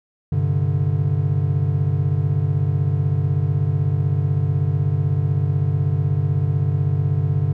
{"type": "chord", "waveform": "triangle", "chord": "G suspended fourth", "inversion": "none", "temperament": "equal", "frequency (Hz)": [98, 130.81, 146.83], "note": ["G2", "C3", "D3"], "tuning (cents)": [0, 0, 0], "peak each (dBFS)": [-19, -21, -18], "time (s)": [0.32, 7.53], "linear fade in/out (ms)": 5, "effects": []}